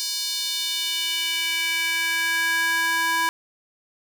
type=tone with high-pass filter sweep; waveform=square; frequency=329.6 Hz; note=E4; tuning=in tune; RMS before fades=-24 dBFS; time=0-3.29 s; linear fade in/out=0 ms; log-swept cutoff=4700 to 1200 Hz; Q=2.6; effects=none